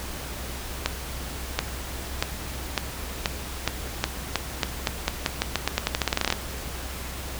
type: accelerating click train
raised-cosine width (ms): 0.2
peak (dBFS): -4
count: 27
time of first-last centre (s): 0.86-6.325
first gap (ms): 730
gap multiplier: 0.87
effects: added 64 Hz sine -36 dBFS peak until 7.39 s + pink hiss -36 dBFS RMS until 7.39 s